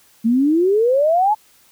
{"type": "exponential sweep", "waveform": "sine", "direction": "up", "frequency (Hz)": [220, 880], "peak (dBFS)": -12, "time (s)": [0.24, 1.35], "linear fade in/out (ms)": 20, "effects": ["white hiss -53 dBFS RMS until 1.71 s"]}